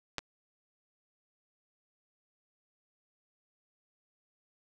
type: clicks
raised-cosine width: 0.2 ms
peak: -15 / -28 dBFS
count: 2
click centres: 0.183 / 0.19 s
effects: none